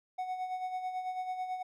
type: tone with tremolo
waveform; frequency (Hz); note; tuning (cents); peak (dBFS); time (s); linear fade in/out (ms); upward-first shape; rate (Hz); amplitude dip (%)
triangle; 740; F#5; 0; -30; 0.18-1.63; 10; sine; 9.1; 55
effects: none